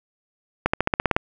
accelerating click train, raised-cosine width 0.5 ms, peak -3 dBFS, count 9, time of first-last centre 0.66-1.165 s, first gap 75 ms, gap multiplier 0.95, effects none

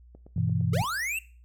click train, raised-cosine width 2 ms, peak -35 dBFS, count 7, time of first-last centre 0.15-0.841 s, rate 8.68 Hz
sine chord, E minor, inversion first, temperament just, 98.89 / 123.61 / 164.81 Hz, G2 / B2 / E3, +16 / +2 / 0 cents, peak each -28 dBFS, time 0.36-0.82 s, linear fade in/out 5 ms
square linear sweep, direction up, 392 to 2773 Hz, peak -29 dBFS, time 0.73-1.19 s, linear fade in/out 5 ms
effects noise-tail reverb RT60 0.4 s tail -19 dB re dry + added 60 Hz sine -50 dBFS peak until 1.44 s

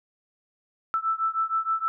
sine beating tone pair, 1319 / 1325.4 Hz, E6 / E6, +1 / +9 cents, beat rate 6.4 Hz, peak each -26 / -27 dBFS, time 0.94-1.88 s, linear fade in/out 0 ms, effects none

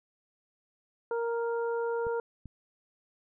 harmonic tone, 466.2 Hz, A#4, in tune, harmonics 1 / 2 / 3, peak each -29 / -37 / -41 dBFS, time 1.11-2.2 s, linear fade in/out 2 ms
clicks, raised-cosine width 5 ms, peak -32 dBFS, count 2, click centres 2.068 / 2.457 s
effects none

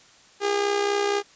sawtooth tone with amplitude modulation, 406.1 Hz, G#4, 39 cents flat, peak -15 dBFS, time 0.4-1.23 s, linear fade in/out 50 ms, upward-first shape sine, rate 64.1 Hz, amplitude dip 55%, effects white hiss -53 dBFS RMS until 1.35 s + resampled to 16000 Hz

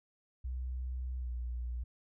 sine tone with pitch glide, 63.1 to 60.39 Hz, B1 to B1, +38 to -38 cents, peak -35 dBFS, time 0.44-1.84 s, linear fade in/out 10 ms, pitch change -76 cents, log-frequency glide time 1.19-1.3 s, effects none

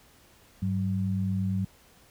sine tone pair together, 100 / 189.05 Hz, G2 / F#3, +35 / +38 cents, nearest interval major seventh, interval 1103 cents, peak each -28 dBFS, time 0.62-1.65 s, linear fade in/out 5 ms, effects pink hiss -58 dBFS RMS until 2.1 s

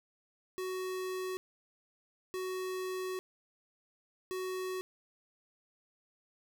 square tone bursts at uneven times, 372.1 Hz, F#4, 10 cents sharp, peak -36 dBFS, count 3, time 0.58-1.37 / 2.34-3.19 / 4.31-4.81 s, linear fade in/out 0 ms, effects none

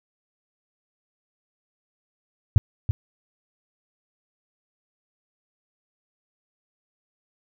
sine tone with echo, 103.4 Hz, G#2, 7 cents flat, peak -9 dBFS, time 2.56-2.58 s, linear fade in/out 0 ms, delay 330 ms, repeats 1, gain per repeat -8 dB, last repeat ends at 2.91 s, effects none

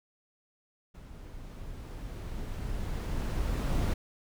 brown noise with level ramp, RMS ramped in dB -47 to -27 dBFS, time 0.94-3.94 s, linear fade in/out 10 ms, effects none

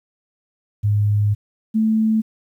sine tone pair in turn, 103.83 / 219.6 Hz, G#2 / A3, 0 / -3 cents, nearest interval octave + minor second, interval 1297 cents, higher second, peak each -14 dBFS, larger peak neither, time 0.83-1.35 / 1.74-2.22 s, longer first, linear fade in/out 20 ms, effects 9-bit

